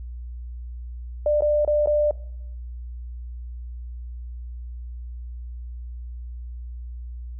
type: tone with dropouts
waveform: sine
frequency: 595 Hz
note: D5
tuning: 22 cents sharp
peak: -17 dBFS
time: 1.26-2.11 s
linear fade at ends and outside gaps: 2 ms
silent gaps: 1.408-1.421 / 1.649-1.676 / 1.86-1.872 s
effects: noise-tail reverb RT60 0.8 s tail -21 dB re dry + added 60 Hz sine -32 dBFS peak until 7.39 s